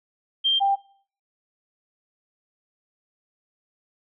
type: tone pair in turn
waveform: sine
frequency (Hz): 3171 / 791.4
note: G7 / G5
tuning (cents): +19 / +16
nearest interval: 2 octaves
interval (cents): 2403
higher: first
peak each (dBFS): -17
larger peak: neither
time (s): 0.44-0.6 / 0.6-0.76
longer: neither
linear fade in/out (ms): 20
effects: noise-tail reverb RT60 0.5 s tail -21 dB re dry